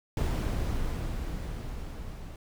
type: noise with level ramp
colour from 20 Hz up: brown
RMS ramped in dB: -27 to -41 dBFS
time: 0.17-2.36 s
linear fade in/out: 2 ms
effects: none